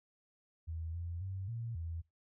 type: tone with pitch steps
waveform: sine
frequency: 81.5 / 85.5 / 95.3 / 115.8 / 83 Hz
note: E2 / F2 / G2 / A#2 / E2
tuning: -19 / -36 / -48 / -11 / +12 cents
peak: -38 dBFS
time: 0.67-2.02 s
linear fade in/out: 20 ms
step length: 270 ms
effects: noise-tail reverb RT60 0.2 s tail -20 dB re dry